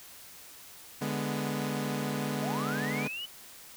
sawtooth chord, G# diminished, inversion second, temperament equal, 146.83 / 207.7 / 246.9 Hz, D3 / G#3 / B3, 0 / 0 / 0 cents, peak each -31 dBFS, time 1.01-3.08 s, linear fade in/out 10 ms
sine linear sweep, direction up, 577 to 3022 Hz, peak -35 dBFS, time 2.42-3.26 s, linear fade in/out 10 ms
effects white hiss -50 dBFS RMS until 3.76 s

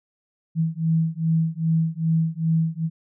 sine beating tone pair, 161.1 / 163.6 Hz, E3 / E3, -39 / -13 cents, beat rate 2.5 Hz, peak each -22 dBFS, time 0.55-2.9 s, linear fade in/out 50 ms, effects none

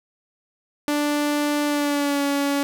sawtooth tone with pitch glide, 293.7 to 282.4 Hz, D4 to C#4, 0 to +32 cents, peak -16 dBFS, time 0.88-2.63 s, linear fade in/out 0 ms, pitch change -68 cents, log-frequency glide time 1.66-2.23 s, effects none

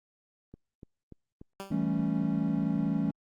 click train, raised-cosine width 3 ms, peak -33 dBFS, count 6, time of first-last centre 0.54-1.998 s, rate 3.43 Hz
10% pulse tone with exponential decay, 195.5 Hz, G3, 4 cents flat, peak -27 dBFS, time 1.6-1.86 s, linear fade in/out 0 ms, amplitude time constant 55 ms
triangle chord, A dominant seventh, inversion second, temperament equal, 164.81 / 196 / 220 / 277.2 Hz, E3 / G3 / A3 / C#4, 0 / 0 / 0 / 0 cents, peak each -30 dBFS, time 1.71-3.11 s, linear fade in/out 5 ms
effects Opus 32 kbps

